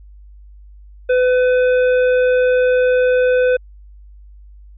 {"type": "tone with hard clipping", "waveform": "triangle", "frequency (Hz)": 503, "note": "B4", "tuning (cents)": 32, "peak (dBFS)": -13, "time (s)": [1.09, 3.57], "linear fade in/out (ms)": 10, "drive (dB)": 13, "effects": ["added 50 Hz sine -38 dBFS peak until 4.77 s", "resampled to 11025 Hz"]}